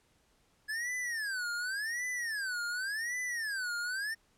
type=tone with vibrato; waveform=square; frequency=1682 Hz; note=G#6; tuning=22 cents sharp; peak=-34 dBFS; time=0.68-4.15 s; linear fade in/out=20 ms; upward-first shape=sine; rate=0.89 Hz; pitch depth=300 cents each way; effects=pink hiss -70 dBFS RMS until 4.37 s + low-pass 11000 Hz 12 dB/octave